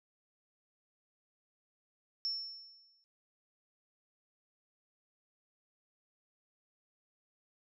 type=tone with exponential decay; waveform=sine; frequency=5400 Hz; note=E8; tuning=41 cents sharp; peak=-31 dBFS; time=2.25-3.04 s; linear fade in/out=0 ms; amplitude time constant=170 ms; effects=none